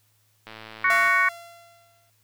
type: click train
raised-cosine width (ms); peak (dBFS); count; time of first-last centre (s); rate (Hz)
0.3; -24; 68; 0.47-1.079; 110
type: harmonic tone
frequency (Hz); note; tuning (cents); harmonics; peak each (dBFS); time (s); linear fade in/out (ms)
371.2; F#4; +6; 3 / 4 / 5 / 6; -23 / -23 / -23 / -23; 0.84-1.29; 5
type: tone with exponential decay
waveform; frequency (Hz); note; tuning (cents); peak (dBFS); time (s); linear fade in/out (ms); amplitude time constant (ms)
sawtooth; 684; F5; -36; -21; 0.9-2.1; 2; 260
effects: added 106 Hz sine -66 dBFS peak until 2.23 s + white hiss -66 dBFS RMS until 2.23 s